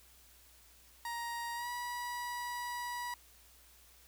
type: tone with pitch glide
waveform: 30% pulse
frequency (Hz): 940 to 970.9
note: A#5 to B5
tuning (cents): +14 to -30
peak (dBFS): -35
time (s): 1.05-3.14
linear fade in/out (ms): 2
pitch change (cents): +56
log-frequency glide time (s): 1.54-1.69
effects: added 60 Hz sine -65 dBFS peak until 4.07 s + white hiss -62 dBFS RMS until 4.07 s